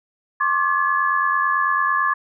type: tone cluster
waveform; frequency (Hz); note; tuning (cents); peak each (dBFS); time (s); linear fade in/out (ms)
sine; 1075 / 1164 / 1706; C6 / D6 / G#6; +47 / -16 / +46; -21; 0.4-2.14; 10
effects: none